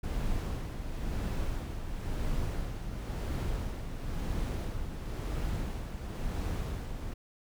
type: noise with tremolo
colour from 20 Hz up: brown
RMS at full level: -32 dBFS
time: 0.03-7.14 s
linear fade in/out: 10 ms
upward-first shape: sine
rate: 0.97 Hz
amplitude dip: 50%
effects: none